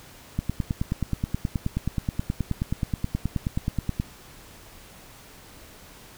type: click train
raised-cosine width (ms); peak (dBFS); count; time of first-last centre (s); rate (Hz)
5; -12; 35; 0.39-3.999; 9.42
effects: pink hiss -48 dBFS RMS until 6.17 s